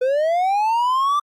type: linear sweep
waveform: triangle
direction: up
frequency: 493.9 to 1186 Hz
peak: -14 dBFS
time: 0.01-1.2 s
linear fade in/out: 10 ms
effects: Opus 48 kbps